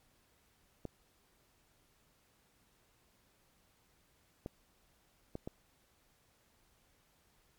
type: clicks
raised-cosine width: 2 ms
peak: -27 dBFS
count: 4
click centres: 0.853 / 4.461 / 5.354 / 5.475 s
effects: pink hiss -71 dBFS RMS until 7.58 s + MP3 96 kbps